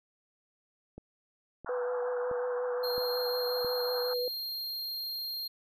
click train, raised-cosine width 2 ms, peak -31 dBFS, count 5, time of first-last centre 0.98-3.647 s, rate 1.5 Hz
pink band-pass noise, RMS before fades -42 dBFS, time 1.66-4.14 s, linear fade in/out 5 ms, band 670 to 1600 Hz, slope 96 dB/octave
sine tone with vibrato, 493.9 Hz, B4, in tune, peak -30 dBFS, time 1.69-4.28 s, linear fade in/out 2 ms, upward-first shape triangle, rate 5.5 Hz, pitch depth 20 cents each way
square tone, 4211 Hz, C8, 10 cents sharp, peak -35 dBFS, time 2.83-5.48 s, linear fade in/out 10 ms
effects none

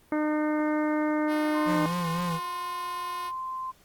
harmonic tone, 303.9 Hz, D#4, 41 cents flat, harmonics 1 / 2 / 3 / 4 / 5 / 6 / 7, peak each -25 / -31 / -35 / -37 / -39 / -41 / -42 dBFS, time 0.12-1.86 s, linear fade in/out 2 ms
5% pulse tone, 360 Hz, F#4, 47 cents flat, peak -28 dBFS, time 1.27-3.32 s, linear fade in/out 50 ms
sine tone with pitch glide, 1046.5 to 1040.5 Hz, C6 to C6, 0 to -10 cents, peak -31 dBFS, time 1.54-3.72 s, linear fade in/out 20 ms, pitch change -10 cents, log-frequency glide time 1.84-3.49 s
square tone with vibrato, 170.5 Hz, F3, 41 cents flat, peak -29 dBFS, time 1.65-2.4 s, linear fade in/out 50 ms, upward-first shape sine, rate 3.9 Hz, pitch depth 68 cents each way
effects pink hiss -60 dBFS RMS until 3.84 s + Opus 32 kbps

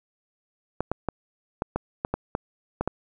clicks, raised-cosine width 1 ms, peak -11 dBFS, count 10, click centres 0.806 / 0.916 / 1.087 / 1.621 / 1.76 / 2.049 / 2.14 / 2.351 / 2.81 / 2.876 s, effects none

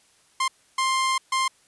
sawtooth tone bursts at uneven times, 1053 Hz, C6, 11 cents sharp, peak -17 dBFS, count 3, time 0.4-0.48 / 0.78-1.18 / 1.32-1.48 s, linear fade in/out 5 ms, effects white hiss -60 dBFS RMS until 1.67 s + resampled to 24000 Hz

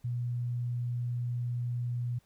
sine tone, 121.3 Hz, B2, 31 cents flat, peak -30 dBFS, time 0.04-2.19 s, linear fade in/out 10 ms, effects pink hiss -69 dBFS RMS until 2.25 s

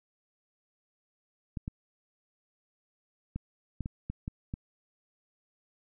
clicks, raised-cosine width 5 ms, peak -22 dBFS, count 8, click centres 1.572 / 1.679 / 3.36 / 3.807 / 3.859 / 4.1 / 4.279 / 4.539 s, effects none

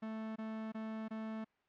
45% pulse tone bursts, 220 Hz, A3, in tune, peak -40 dBFS, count 4, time 0.02-1.446 s, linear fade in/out 10 ms, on 340 ms, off 22 ms, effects white hiss -75 dBFS RMS until 1.68 s + low-pass 2000 Hz 12 dB/octave

